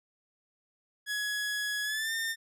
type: tone with pitch glide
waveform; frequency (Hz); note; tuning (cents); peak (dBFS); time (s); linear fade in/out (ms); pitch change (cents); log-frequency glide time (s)
sawtooth; 1680 to 1811; G#6 to A6; +19 to +49; -27; 1.06-2.36; 50; +130; 1.83-2.13
effects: resampled to 32000 Hz